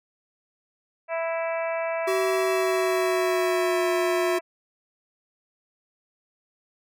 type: harmonic tone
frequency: 330 Hz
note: E4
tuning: 2 cents sharp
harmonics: 2 / 3 / 4 / 5 / 6 / 7 / 8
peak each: -26 / -34 / -38 / -39 / -39 / -37 / -41 dBFS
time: 1.08-4.41 s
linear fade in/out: 50 ms
type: tone with pitch glide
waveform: square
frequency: 379.5 to 358.2 Hz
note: F#4 to F4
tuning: +44 to +44 cents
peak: -24 dBFS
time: 2.07-4.39 s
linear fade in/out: 10 ms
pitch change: -100 cents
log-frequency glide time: 2.39-3.9 s
effects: none

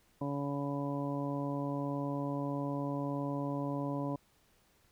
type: harmonic tone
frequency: 141.6 Hz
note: C#3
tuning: 37 cents sharp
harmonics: 1 / 2 / 3 / 4 / 5 / 6 / 7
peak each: -38 / -36 / -46 / -41 / -47 / -52 / -43 dBFS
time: 0.21-4.16 s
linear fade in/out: 5 ms
effects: pink hiss -69 dBFS RMS until 4.91 s

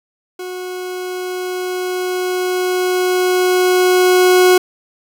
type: tone with level ramp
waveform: 40% pulse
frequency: 365.4 Hz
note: F#4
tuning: 22 cents flat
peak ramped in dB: -24 to -6 dBFS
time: 0.39-4.58 s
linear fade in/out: 5 ms
effects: none

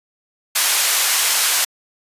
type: band-pass noise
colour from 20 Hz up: white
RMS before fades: -17 dBFS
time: 0.55-1.65 s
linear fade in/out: 10 ms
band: 870 to 12000 Hz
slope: 12 dB/octave
effects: resampled to 32000 Hz

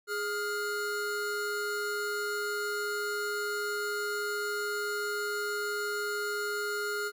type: tone pair together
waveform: square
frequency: 415.3 / 1410.7 Hz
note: G#4 / F6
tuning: 0 / +17 cents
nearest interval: octave + major sixth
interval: 2117 cents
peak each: -35 / -34 dBFS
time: 0.07-7.12 s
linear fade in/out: 50 ms
effects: none

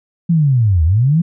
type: linear two-way sweep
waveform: sine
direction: down then up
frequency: 174.61 to 75 to 174.61 Hz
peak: -9 dBFS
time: 0.29-1.22 s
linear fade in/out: 10 ms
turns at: 0.84 s
effects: none

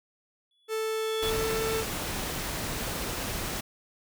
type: tone with exponential growth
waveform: triangle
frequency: 3416 Hz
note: G#7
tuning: 48 cents sharp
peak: -29 dBFS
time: 0.51-1.3 s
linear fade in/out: 2 ms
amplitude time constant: 170 ms
type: tone with pitch glide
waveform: 45% pulse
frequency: 440 to 444.6 Hz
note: A4 to A4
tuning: 0 to +18 cents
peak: -28 dBFS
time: 0.68-1.85 s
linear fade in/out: 50 ms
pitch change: +18 cents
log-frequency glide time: 1.06-1.55 s
type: noise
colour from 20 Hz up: pink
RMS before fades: -33 dBFS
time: 1.22-3.61 s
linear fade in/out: 10 ms
effects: none

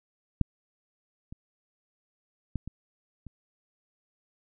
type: clicks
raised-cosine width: 5 ms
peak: -10 / -29 / -18 / -25 / -30 dBFS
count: 5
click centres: 0.413 / 1.325 / 2.557 / 2.676 / 3.267 s
effects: none

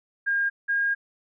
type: tone pair in turn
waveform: sine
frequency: 1615 / 1623.4 Hz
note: G#6 / G#6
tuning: -49 / -40 cents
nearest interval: unison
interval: 9 cents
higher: second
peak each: -21 dBFS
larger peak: neither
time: 0.26-0.5 / 0.68-0.95 s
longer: second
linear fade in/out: 20 ms
effects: none

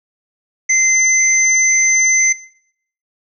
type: tone pair together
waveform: sine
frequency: 2069 / 6120 Hz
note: C7 / G8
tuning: -20 / -42 cents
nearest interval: octave + perfect fifth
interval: 1878 cents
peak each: -13 dBFS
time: 0.69-2.33 s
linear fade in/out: 10 ms
effects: noise-tail reverb RT60 0.7 s tail -20 dB re dry

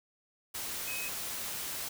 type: tone in noise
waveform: sine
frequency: 2536 Hz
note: D#7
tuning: 32 cents sharp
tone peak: -38 dBFS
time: 0.87-1.09 s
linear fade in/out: 10 ms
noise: white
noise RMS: -38 dBFS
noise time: 0.54-1.89 s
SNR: -3 dB
effects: none

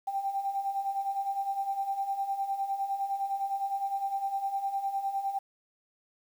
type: beating tone pair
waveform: sine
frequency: 780 / 789.8 Hz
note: G5 / G5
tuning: -9 / +13 cents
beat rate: 9.8 Hz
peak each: -36 / -30 dBFS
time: 0.07-5.39 s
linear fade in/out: 10 ms
effects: 9-bit

